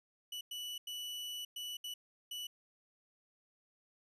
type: tone bursts at uneven times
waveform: 40% pulse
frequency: 2960 Hz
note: F#7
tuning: in tune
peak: -40 dBFS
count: 6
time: 0.32-0.41 / 0.51-0.78 / 0.87-1.45 / 1.56-1.77 / 1.84-1.94 / 2.31-2.47 s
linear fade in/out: 5 ms
effects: resampled to 32000 Hz